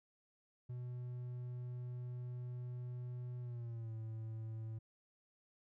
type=tone with pitch glide; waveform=triangle; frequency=123.47 to 111.28 Hz; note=B2 to A2; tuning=0 to +20 cents; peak=-40 dBFS; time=0.69-4.79 s; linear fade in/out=10 ms; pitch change=-180 cents; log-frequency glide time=3.4-3.95 s; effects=none